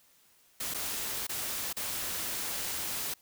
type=noise with dropouts; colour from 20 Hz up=white; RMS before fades=-35 dBFS; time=0.6-3.14 s; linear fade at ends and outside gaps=5 ms; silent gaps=0.739-0.744 / 1.269-1.292 / 1.729-1.766 s; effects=white hiss -64 dBFS RMS until 3.21 s